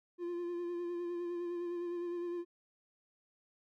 triangle tone with vibrato, 348.1 Hz, F4, 6 cents flat, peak -34 dBFS, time 0.18-2.45 s, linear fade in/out 50 ms, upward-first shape sine, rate 9.8 Hz, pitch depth 25 cents each way, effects none

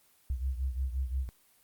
sine beating tone pair, 64.1 / 69.8 Hz, C2 / C#2, -35 / +13 cents, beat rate 5.7 Hz, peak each -31 / -36 dBFS, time 0.3-1.29 s, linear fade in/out 0 ms, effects white hiss -65 dBFS RMS until 1.63 s + Opus 24 kbps

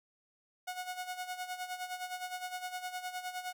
sawtooth tone with tremolo, 730 Hz, F#5, 24 cents flat, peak -32 dBFS, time 0.67-3.53 s, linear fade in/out 10 ms, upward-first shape sine, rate 9.7 Hz, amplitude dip 70%, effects none

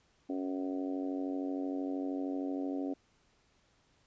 harmonic tone, 93 Hz, F#2, 9 cents sharp, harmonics 3 / 4 / 5 / 6 / 7 / 8, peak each -34 / -43 / -45 / -47 / -47 / -49 dBFS, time 0.29-2.94 s, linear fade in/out 10 ms, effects pink hiss -70 dBFS RMS until 4.06 s + resampled to 16000 Hz

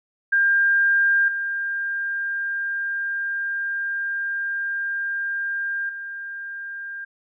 sine tone with level steps, 1600 Hz, G6, 35 cents sharp, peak -15 / -23 / -30 dBFS, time 0.32-7.05 s, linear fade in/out 10 ms, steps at 1.28 / 5.89 s, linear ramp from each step 2 ms, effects none

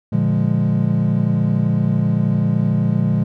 triangle chord, Bb dominant seventh, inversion none, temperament equal, 116.54 / 146.83 / 174.61 / 207.7 Hz, Bb2 / D3 / F3 / Ab3, 0 / 0 / 0 / 0 cents, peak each -18 dBFS, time 0.12-3.24 s, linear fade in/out 10 ms, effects none

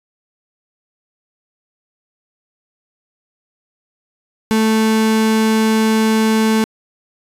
35% pulse tone, 220 Hz, A3, in tune, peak -10 dBFS, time 4.51-6.64 s, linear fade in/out 0 ms, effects resampled to 32000 Hz

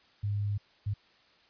sine tone bursts at uneven times, 102.4 Hz, G#2, 24 cents flat, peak -28 dBFS, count 2, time 0.23-0.58 / 0.86-0.94 s, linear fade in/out 10 ms, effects white hiss -63 dBFS RMS until 1.49 s + resampled to 11025 Hz

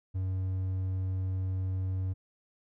triangle tone, 93.8 Hz, F#2, 24 cents sharp, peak -27 dBFS, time 0.14-2.14 s, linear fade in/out 20 ms, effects none

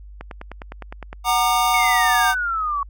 click train, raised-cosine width 0.5 ms, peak -18 dBFS, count 10, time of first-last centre 0.21-1.129 s, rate 9.79 Hz
square chord, Gb augmented, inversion none, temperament equal with one note detuned, 740 / 932.3 / 1203.5 Hz, Gb5 / Bb5 / D6, 0 / 0 / +42 cents, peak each -21 / -22 / -21 dBFS, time 1.24-2.35 s, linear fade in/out 50 ms
sine exponential sweep, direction down, 2231 to 1108.7 Hz, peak -20 dBFS, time 1.74-2.83 s, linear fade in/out 2 ms
effects added 50 Hz sine -37 dBFS peak until 2.89 s

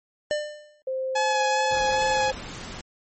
square tone with exponential decay, 598 Hz, D5, 31 cents sharp, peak -21 dBFS, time 0.31-0.82 s, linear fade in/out 0 ms, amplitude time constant 110 ms
sine tone, 523.3 Hz, C5, in tune, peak -25 dBFS, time 0.87-2.32 s, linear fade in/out 5 ms
sawtooth tone with vibrato, 846 Hz, G#5, 32 cents sharp, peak -18 dBFS, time 1.15-2.31 s, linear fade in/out 10 ms, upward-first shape sine, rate 2.5 Hz, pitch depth 17 cents each way
pink noise, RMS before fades -37 dBFS, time 1.71-2.81 s, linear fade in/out 2 ms
effects MP3 32 kbps

